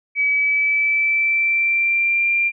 sine tone with pitch glide, 2283 to 2381 Hz, D7 to D7, -50 to +23 cents, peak -15 dBFS, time 0.15-2.52 s, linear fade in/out 50 ms, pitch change +73 cents, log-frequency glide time 0.3-2.28 s, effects none

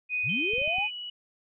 sine tone, 2489 Hz, D#7, in tune, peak -26 dBFS, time 0.09-0.91 s, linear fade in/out 50 ms
sine linear sweep, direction up, 80.1 to 880 Hz, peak -31 dBFS, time 0.23-0.88 s, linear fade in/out 50 ms
sine tone with pitch glide, 3110 to 2935 Hz, G7 to F#7, -14 to -15 cents, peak -35 dBFS, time 0.29-1.1 s, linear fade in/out 5 ms, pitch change -101 cents, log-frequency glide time 0.55-0.95 s
clicks, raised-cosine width 5 ms, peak -33 dBFS, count 5, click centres 0.535 / 0.582 / 0.617 / 0.677 / 0.784 s
effects none

